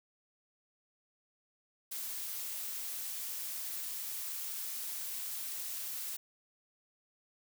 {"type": "noise", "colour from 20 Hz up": "blue", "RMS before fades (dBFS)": -40, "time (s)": [1.91, 6.17], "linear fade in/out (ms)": 10, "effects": []}